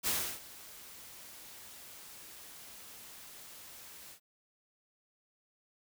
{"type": "noise with ADSR envelope", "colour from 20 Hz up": "white", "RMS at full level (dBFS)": -31, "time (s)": [0.03, 4.2], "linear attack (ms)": 41, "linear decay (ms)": 320, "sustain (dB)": -20, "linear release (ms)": 88, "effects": []}